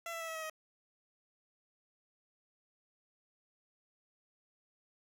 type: tone with pitch steps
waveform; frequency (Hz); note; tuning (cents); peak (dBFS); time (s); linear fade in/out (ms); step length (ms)
15% pulse; 673 / 664.1 / 655.4 / 646.7 / 638.2 / 629.7; E5 / E5 / E5 / E5 / D#5 / D#5; +36 / +13 / -10 / -33 / +44 / +21; -33; 0.06-0.498; 2; 73
effects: none